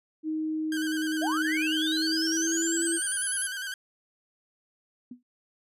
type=tone with pitch glide; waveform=sine; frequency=312.9 to 333.4 Hz; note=D#4 to E4; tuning=+10 to +20 cents; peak=-27 dBFS; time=0.23-3 s; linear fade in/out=50 ms; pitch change=+110 cents; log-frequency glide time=1.78-2.83 s
type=tone with vibrato; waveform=sawtooth; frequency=1550 Hz; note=G6; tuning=20 cents flat; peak=-29 dBFS; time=0.72-3.74 s; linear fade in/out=2 ms; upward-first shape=square; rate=10 Hz; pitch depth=57 cents each way
type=linear sweep; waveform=sine; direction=up; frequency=570 to 10950 Hz; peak=-28 dBFS; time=1.21-3.48 s; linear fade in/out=20 ms
type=tone with exponential decay; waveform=sine; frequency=246.1 Hz; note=B3; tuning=6 cents flat; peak=-35 dBFS; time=5.11-5.23 s; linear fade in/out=5 ms; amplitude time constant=24 ms
effects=resampled to 32000 Hz